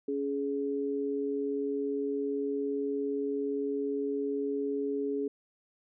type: tone pair together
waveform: sine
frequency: 280 / 419.5 Hz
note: C#4 / G#4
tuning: +18 / +17 cents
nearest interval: perfect fifth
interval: 699 cents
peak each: -33 / -31 dBFS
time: 0.08-5.28 s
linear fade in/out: 5 ms
effects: none